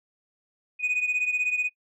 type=beating tone pair; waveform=sine; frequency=2482 / 2498 Hz; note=D#7 / D#7; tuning=-5 / +6 cents; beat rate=16 Hz; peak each=-23 / -27 dBFS; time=0.79-1.7 s; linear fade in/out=50 ms; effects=noise-tail reverb RT60 0.1 s tail -22 dB re dry + tanh soft clip ceiling -20 dBFS